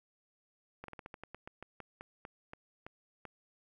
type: slowing click train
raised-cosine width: 0.5 ms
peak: -30 dBFS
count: 16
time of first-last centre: 0.84-3.253 s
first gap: 43 ms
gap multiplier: 1.17
effects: 11-bit